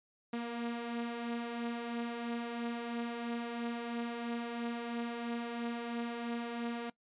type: beating tone pair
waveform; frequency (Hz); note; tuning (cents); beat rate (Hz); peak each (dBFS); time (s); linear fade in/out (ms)
sawtooth; 233.1 / 236.1; A#3 / A#3; 0 / +22; 3; -40 / -33; 0.33-6.9; 5
effects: noise-tail reverb RT60 0.1 s tail -21 dB re dry + resampled to 8000 Hz